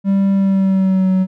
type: tone with pitch glide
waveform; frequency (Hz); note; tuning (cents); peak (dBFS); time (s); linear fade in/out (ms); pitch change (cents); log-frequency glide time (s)
triangle; 196 to 187.47; G3 to F#3; 0 to +23; -9; 0.04-1.27; 50; -77; 0.33-1.09
effects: none